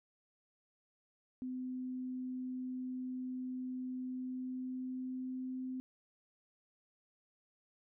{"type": "tone with pitch glide", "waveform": "sine", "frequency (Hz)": [254.9, 257.4], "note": ["C4", "C4"], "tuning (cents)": [-45, -28], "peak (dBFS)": -38, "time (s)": [1.42, 5.8], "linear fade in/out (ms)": 0, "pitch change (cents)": 17, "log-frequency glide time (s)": [4.02, 5.62], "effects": []}